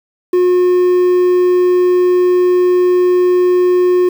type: tone with quantisation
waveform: triangle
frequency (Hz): 360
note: F#4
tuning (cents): -47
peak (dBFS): -6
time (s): 0.33-4.09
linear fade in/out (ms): 5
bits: 6
effects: none